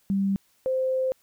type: tone pair in turn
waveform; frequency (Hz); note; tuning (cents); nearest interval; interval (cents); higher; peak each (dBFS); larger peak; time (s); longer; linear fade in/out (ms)
sine; 196 / 520.5; G3 / C5; 0 / -9; octave + perfect fourth; 1691; second; -21 / -22; first; 0.1-0.36 / 0.66-1.12; second; 0
effects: white hiss -65 dBFS RMS until 1.22 s